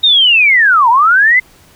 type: linear two-way sweep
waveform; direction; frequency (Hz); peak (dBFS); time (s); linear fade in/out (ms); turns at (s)
sine; down then up; 3764 to 891 to 2086; -5; 0.03-1.4; 10; 0.89
effects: pink hiss -45 dBFS RMS until 1.75 s